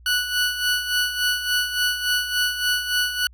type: tone with tremolo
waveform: 20% pulse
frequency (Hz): 1477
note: F#6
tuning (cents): -3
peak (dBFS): -13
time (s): 0.06-3.27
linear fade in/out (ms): 2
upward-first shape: sine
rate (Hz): 3.5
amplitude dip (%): 65
effects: added 60 Hz sine -45 dBFS peak until 3.33 s